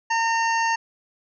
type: harmonic tone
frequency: 913 Hz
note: A#5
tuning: 36 cents flat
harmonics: 1 / 2 / 3 / 5 / 6 / 7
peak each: -21 / -25 / -30 / -37 / -39 / -35 dBFS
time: 0.1-0.76 s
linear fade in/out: 10 ms
effects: none